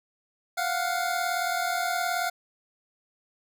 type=tone pair together; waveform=25% pulse; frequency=698.5 / 737.3 Hz; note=F5 / F#5; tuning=0 / -6 cents; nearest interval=minor second; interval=94 cents; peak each=-24 / -26 dBFS; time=0.57-2.3 s; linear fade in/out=10 ms; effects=none